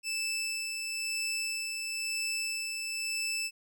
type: tone with tremolo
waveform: 20% pulse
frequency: 2637 Hz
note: E7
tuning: in tune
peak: -26 dBFS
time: 0.03-3.51 s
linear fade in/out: 50 ms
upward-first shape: sine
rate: 1 Hz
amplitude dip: 35%
effects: none